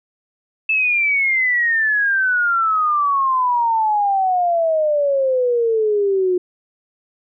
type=exponential sweep; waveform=sine; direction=down; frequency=2637 to 357.2 Hz; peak=-14 dBFS; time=0.69-6.38 s; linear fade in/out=5 ms; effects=none